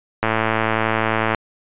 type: click train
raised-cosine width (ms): 0.5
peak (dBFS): -3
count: 125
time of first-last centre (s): 0.23-1.347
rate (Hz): 111
effects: resampled to 8000 Hz